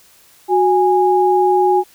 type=tone pair together; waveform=sine; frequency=367.9 / 825.4 Hz; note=F#4 / G#5; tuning=-10 / -11 cents; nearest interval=octave + major second; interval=1399 cents; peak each=-13 / -13 dBFS; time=0.48-1.84 s; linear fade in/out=50 ms; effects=white hiss -49 dBFS RMS until 1.94 s